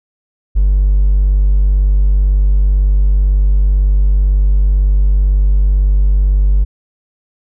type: tone with hard clipping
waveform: triangle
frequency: 49 Hz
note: G1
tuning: in tune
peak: -7 dBFS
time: 0.55-6.65 s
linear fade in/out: 20 ms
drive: 2 dB
effects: none